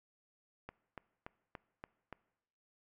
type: click train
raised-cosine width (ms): 0.5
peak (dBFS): -30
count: 6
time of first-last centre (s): 0.69-2.127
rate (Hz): 3.48
effects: noise-tail reverb RT60 0.9 s tail -21 dB re dry